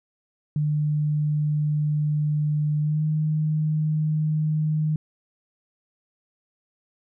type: tone with pitch glide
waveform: sine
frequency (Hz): 150 to 154.31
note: D3 to D#3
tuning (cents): +37 to -14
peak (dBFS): -20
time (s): 0.56-4.96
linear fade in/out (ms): 2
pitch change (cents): +49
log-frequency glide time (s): 2.81-3.03
effects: none